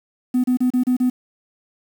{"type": "tone bursts", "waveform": "triangle", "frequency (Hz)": 251, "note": "B3", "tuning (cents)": 28, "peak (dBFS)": -11, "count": 6, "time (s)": [0.34, 1.1], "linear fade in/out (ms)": 10, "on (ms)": 100, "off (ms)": 32, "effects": ["tanh soft clip ceiling -11 dBFS", "7-bit"]}